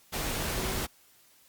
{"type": "tone in noise", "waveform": "sine", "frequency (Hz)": 378.2, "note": "F#4", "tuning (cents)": 38, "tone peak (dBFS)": -40, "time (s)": [0.57, 0.81], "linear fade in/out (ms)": 20, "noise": "pink", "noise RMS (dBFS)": -32, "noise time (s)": [0.12, 0.87], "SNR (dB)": -11, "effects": ["white hiss -61 dBFS RMS until 1.48 s", "Opus 48 kbps"]}